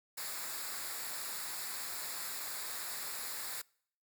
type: noise with comb filter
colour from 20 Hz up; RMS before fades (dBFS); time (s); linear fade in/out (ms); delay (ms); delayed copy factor
white; -41; 0.17-3.62; 10; 0.33; -0.65
effects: noise-tail reverb RT60 0.6 s tail -25 dB re dry